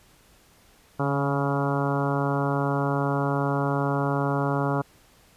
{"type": "harmonic tone with a mistuned harmonic", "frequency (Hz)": 140, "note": "C#3", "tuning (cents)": 18, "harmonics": [1, 2, 3, 4, 5, 6, 7, 8, 9, 10], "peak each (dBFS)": [-26, -29, -31, -32, -33, -34, -34, -35, -36, -36], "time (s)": [0.99, 4.82], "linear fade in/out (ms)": 10, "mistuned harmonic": 1, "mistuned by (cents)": 31, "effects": ["pink hiss -57 dBFS RMS until 5.36 s", "resampled to 32000 Hz"]}